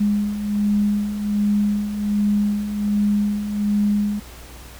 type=beating tone pair; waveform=sine; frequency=205.4 / 206.7 Hz; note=G#3 / G#3; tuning=-19 / -8 cents; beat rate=1.3 Hz; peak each=-25 / -18 dBFS; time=0-4.2 s; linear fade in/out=10 ms; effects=added 60 Hz sine -40 dBFS peak until 4.79 s + pink hiss -42 dBFS RMS until 4.79 s